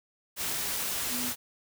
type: tone in noise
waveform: sine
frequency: 246.9 Hz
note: B3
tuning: in tune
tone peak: -36 dBFS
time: 1.09-1.33 s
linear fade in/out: 50 ms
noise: white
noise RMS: -32 dBFS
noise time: 0.36-1.36 s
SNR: -7 dB
effects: none